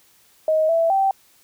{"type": "tone with pitch steps", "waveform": "sine", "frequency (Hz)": [628, 662, 777], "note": ["D#5", "E5", "G5"], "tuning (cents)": [16, 7, -16], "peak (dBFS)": -15, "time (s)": [0.48, 1.11], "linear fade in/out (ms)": 2, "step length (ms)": 210, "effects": ["white hiss -56 dBFS RMS until 1.43 s"]}